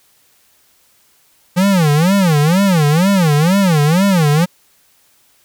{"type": "tone with vibrato", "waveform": "square", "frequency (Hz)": 170.8, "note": "F3", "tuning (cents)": -38, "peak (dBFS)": -10, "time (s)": [1.56, 4.46], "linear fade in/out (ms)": 20, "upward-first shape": "sine", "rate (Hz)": 2.1, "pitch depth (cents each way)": 280, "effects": ["white hiss -54 dBFS RMS until 5.44 s"]}